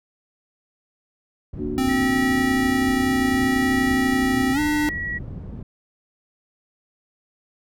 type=low-pass noise; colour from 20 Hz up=white; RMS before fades=-33 dBFS; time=1.53-5.63 s; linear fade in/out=5 ms; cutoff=140 Hz; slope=12 dB/octave
type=chord; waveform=sine; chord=Bb augmented; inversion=none; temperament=equal; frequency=233.1 / 293.7 / 370 Hz; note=Bb3 / D4 / F#4; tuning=0 / 0 / 0 cents; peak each=-29 dBFS; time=1.57-4.55 s; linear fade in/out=50 ms
type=tone with pitch glide; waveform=square; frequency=261.6 to 298.8 Hz; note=C4 to D4; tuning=0 to +30 cents; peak=-20 dBFS; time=1.78-4.89 s; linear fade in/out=0 ms; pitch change=+230 cents; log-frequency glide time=4.53-4.59 s
type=tone with tremolo; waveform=sine; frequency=1924 Hz; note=B6; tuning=46 cents flat; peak=-24 dBFS; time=1.88-5.19 s; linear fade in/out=20 ms; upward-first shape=triangle; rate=0.66 Hz; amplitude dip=40%
effects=none